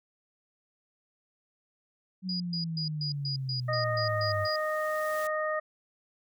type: exponential sweep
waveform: sine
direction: down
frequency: 188.3 to 98 Hz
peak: -31 dBFS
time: 2.22-4.48 s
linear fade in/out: 50 ms
type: tone bursts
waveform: sine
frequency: 4898 Hz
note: D#8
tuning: 28 cents flat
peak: -32 dBFS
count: 10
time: 2.29-4.56 s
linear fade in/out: 2 ms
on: 110 ms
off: 130 ms
type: noise with exponential growth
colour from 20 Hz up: white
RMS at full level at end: -44 dBFS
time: 3.01-5.27 s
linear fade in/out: 0 ms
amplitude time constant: 490 ms
type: harmonic tone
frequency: 618 Hz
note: D#5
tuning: 12 cents flat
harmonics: 1 / 2 / 3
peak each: -30 / -33 / -35 dBFS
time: 3.68-5.6 s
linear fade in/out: 10 ms
effects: none